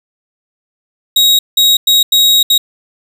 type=tone bursts at uneven times; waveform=40% pulse; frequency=3796 Hz; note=A#7; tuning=31 cents sharp; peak=-5 dBFS; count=5; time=1.16-1.39 / 1.57-1.77 / 1.87-2.03 / 2.12-2.43 / 2.5-2.58 s; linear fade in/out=5 ms; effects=none